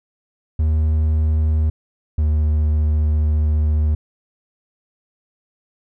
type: tone pair in turn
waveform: triangle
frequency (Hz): 77.78 / 76.22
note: D#2 / D#2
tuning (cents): 0 / -35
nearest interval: unison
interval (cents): 35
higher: first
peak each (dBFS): -12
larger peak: neither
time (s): 0.59-1.7 / 2.18-3.95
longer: second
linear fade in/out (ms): 5
effects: none